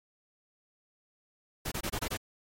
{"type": "noise bursts", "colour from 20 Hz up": "pink", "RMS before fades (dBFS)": -35, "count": 6, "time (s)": [1.65, 2.173], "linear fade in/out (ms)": 10, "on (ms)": 68, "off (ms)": 23, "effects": ["AAC 48 kbps"]}